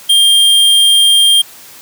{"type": "tone", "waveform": "square", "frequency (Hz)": 3200, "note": "G7", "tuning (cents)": 35, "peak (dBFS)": -6, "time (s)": [0.09, 1.42], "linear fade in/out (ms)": 10, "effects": ["white hiss -36 dBFS RMS until 1.81 s", "high-pass 100 Hz 12 dB/octave"]}